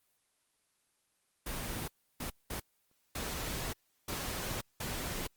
pink noise bursts at uneven times, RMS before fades -38 dBFS, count 6, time 1.46-1.88 / 2.2-2.3 / 2.5-2.6 / 3.15-3.73 / 4.08-4.61 / 4.8-5.27 s, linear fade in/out 5 ms, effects white hiss -75 dBFS RMS until 5.36 s + Opus 24 kbps

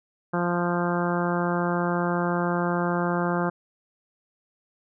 harmonic tone, 174.61 Hz, F3, in tune, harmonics 1 / 2 / 3 / 4 / 5 / 6 / 7 / 8 / 9, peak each -26 / -29 / -31 / -32 / -33 / -34 / -34 / -35 / -36 dBFS, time 0.33-3.5 s, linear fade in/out 10 ms, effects none

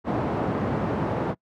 pink band-pass noise, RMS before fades -26 dBFS, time 0.04-1.35 s, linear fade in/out 50 ms, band 110 to 880 Hz, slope 12 dB/octave, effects noise-tail reverb RT60 0.1 s tail -25 dB re dry + high-pass 60 Hz 12 dB/octave

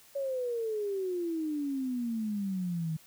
sine exponential sweep, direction down, 564 to 155.56 Hz, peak -30 dBFS, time 0.15-2.97 s, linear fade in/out 10 ms, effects white hiss -58 dBFS RMS until 3.06 s

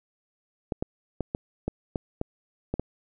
clicks, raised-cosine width 2 ms, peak -14 dBFS, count 9, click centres 0.722 / 0.825 / 1.207 / 1.349 / 1.68 / 1.958 / 2.214 / 2.74 / 2.796 s, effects none

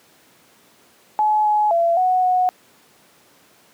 sine tone with pitch steps, 852 / 844 / 678 / 738 / 733 Hz, G#5 / G#5 / E5 / F#5 / F#5, +44 / +28 / +49 / -5 / -16 cents, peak -14 dBFS, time 1.19-2.49 s, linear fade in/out 0 ms, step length 260 ms, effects pink hiss -53 dBFS RMS until 3.73 s + high-pass 200 Hz 12 dB/octave

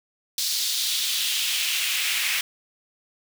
pink noise with high-pass filter sweep, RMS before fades -25 dBFS, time 0.38-2.41 s, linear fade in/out 2 ms, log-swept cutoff 4500 to 2200 Hz, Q 2.3, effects none

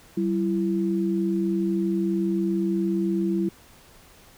sine tone pair together, 192.18 / 335.3 Hz, G3 / E4, -34 / +30 cents, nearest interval minor seventh, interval 964 cents, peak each -24 dBFS, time 0.17-3.49 s, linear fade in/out 5 ms, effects pink hiss -52 dBFS RMS until 4.37 s

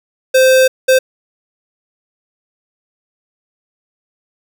square tone bursts at uneven times, 520 Hz, C5, 11 cents flat, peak -7 dBFS, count 2, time 0.34-0.68 / 0.88-0.99 s, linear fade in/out 10 ms, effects 8-bit

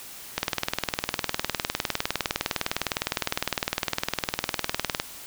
click train, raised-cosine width 0.2 ms, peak -6 dBFS, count 92, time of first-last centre 0.38-4.999 s, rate 19.7 Hz, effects white hiss -42 dBFS RMS until 5.26 s

